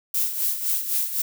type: noise with tremolo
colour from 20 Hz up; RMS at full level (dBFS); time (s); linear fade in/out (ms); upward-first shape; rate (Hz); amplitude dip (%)
violet; -22; 0.14-1.22; 5; sine; 3.9; 65
effects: none